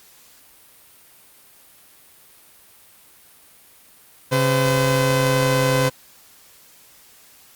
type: tone pair together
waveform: sawtooth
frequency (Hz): 135.2 / 510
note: C#3 / C5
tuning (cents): -43 / -44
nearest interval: octave + major seventh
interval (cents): 2299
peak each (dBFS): -15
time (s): 4.31-5.9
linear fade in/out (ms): 20
effects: white hiss -50 dBFS RMS until 7.55 s + Opus 48 kbps